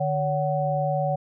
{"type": "tone cluster", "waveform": "sine", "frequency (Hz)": [148.9, 564, 749], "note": ["D3", "C#5", "F#5"], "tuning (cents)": [24, 30, 21], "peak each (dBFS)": -26, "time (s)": [0, 1.16], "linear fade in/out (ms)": 10, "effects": []}